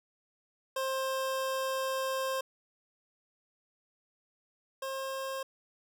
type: tone pair in turn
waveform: 25% pulse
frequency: 529 / 534.5 Hz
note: C5 / C5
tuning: +19 / +37 cents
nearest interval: unison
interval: 18 cents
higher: second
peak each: -27 / -31 dBFS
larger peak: first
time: 0.76-2.41 / 4.82-5.43 s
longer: first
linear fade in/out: 5 ms
effects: none